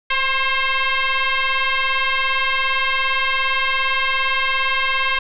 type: tone with frequency modulation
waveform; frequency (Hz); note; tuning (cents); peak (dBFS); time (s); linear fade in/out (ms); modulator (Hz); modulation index
sine; 523.3; C5; 0; -16; 0.1-5.19; 5; 532; 5.2
effects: none